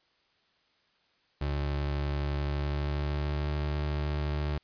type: tone with pitch glide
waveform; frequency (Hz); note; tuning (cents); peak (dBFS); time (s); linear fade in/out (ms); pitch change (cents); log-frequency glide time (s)
30% pulse; 71.8 to 74.2; D2 to D2; -39 to +18; -26; 1.41-4.58; 5; +57; 2.45-3.56
effects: white hiss -69 dBFS RMS until 4.63 s + resampled to 11025 Hz